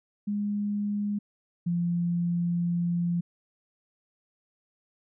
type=tone pair in turn; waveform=sine; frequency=205.6 / 172.86 Hz; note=G#3 / F3; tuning=-17 / -17 cents; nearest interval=minor third; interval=300 cents; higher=first; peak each=-26 / -24 dBFS; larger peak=second; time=0.27-1.19 / 1.66-3.21 s; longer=second; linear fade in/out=10 ms; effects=none